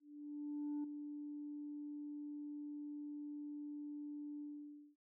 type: tone with ADSR envelope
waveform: sine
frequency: 293.8 Hz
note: D4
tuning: 1 cent sharp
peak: -36 dBFS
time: 0-4.96 s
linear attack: 840 ms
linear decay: 5 ms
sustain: -8 dB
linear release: 550 ms
effects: tanh soft clip ceiling -37 dBFS